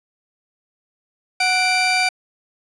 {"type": "tone pair together", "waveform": "30% pulse", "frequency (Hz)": [738.9, 2346], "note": ["F#5", "D7"], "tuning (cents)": [-3, -2], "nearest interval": "octave + minor sixth", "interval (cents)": 2001, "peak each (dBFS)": [-17, -15], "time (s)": [1.4, 2.09], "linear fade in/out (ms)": 5, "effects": ["resampled to 22050 Hz"]}